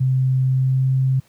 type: tone with pitch glide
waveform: sine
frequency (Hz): 130.5 to 131.86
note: C3 to C3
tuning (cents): -4 to +14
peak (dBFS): -14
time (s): 0-1.2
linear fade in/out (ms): 10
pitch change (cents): +18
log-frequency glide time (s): 0.41-0.92
effects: pink hiss -57 dBFS RMS until 1.28 s + high-pass 80 Hz 12 dB/octave